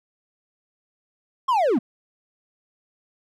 triangle linear sweep, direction down, 1098 to 196.1 Hz, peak -15 dBFS, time 1.48-1.79 s, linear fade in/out 10 ms, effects none

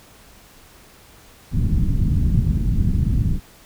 pink low-pass noise, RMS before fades -18 dBFS, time 1.51-3.4 s, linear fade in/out 50 ms, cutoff 210 Hz, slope 24 dB/octave, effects pink hiss -48 dBFS RMS until 3.65 s

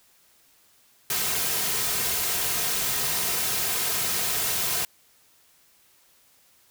white noise with comb filter, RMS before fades -26 dBFS, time 1.1-4.85 s, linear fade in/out 2 ms, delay 3.5 ms, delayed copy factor -0.55, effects white hiss -60 dBFS RMS until 6.7 s

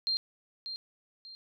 sine tone with echo, 4186 Hz, C8, in tune, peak -27 dBFS, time 0.07-0.17 s, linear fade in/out 0 ms, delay 590 ms, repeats 2, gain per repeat -9 dB, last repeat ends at 1.35 s, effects none

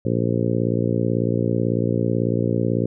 harmonic tone, 58.1 Hz, A#1, 5 cents flat, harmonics 2 / 3 / 4 / 5 / 6 / 7 / 8 / 9, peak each -23 / -25 / -26 / -27 / -28 / -28 / -29 / -30 dBFS, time 0.05-2.86 s, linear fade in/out 5 ms, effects none

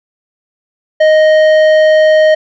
sine tone with tanh clipping, 622.3 Hz, D#5, in tune, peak -6 dBFS, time 1-2.35 s, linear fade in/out 10 ms, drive 11 dB, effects none

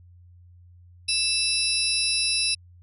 sine tone cluster, 2641 / 3948 / 5010 / 5450 / 10030 Hz, E7 / B7 / D#8 / F8 / D#9, +3 / -1 / +11 / -43 / +13 cents, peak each -28 dBFS, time 1.08-2.55 s, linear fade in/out 10 ms, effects added 88 Hz sine -48 dBFS peak until 2.82 s

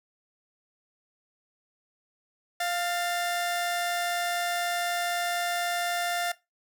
sawtooth tone pair together, 698 / 1787 Hz, F5 / A6, -1 / +26 cents, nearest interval octave + major third, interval 1627 cents, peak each -24 / -30 dBFS, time 2.6-6.32 s, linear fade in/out 5 ms, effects noise-tail reverb RT60 0.2 s tail -18 dB re dry

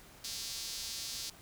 sawtooth tone with high-pass filter, 227.5 Hz, A#3, 42 cents flat, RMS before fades -41 dBFS, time 0.24-1.3 s, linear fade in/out 5 ms, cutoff 4700 Hz, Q 2.2, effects pink hiss -56 dBFS RMS until 1.41 s

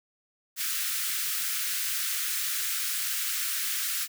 white high-pass noise, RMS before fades -30 dBFS, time 0.56-4.08 s, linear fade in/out 50 ms, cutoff 1300 Hz, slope 48 dB/octave, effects none

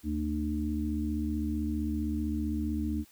harmonic tone, 75.5 Hz, D2, 48 cents sharp, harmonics 1 / 3 / 4, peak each -33 / -33 / -33 dBFS, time 0.03-3.05 s, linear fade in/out 50 ms, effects white hiss -60 dBFS RMS until 3.11 s

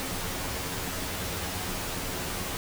pink noise with comb filter, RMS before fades -33 dBFS, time 0-2.57 s, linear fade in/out 0 ms, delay 11 ms, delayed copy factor +0.65, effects none

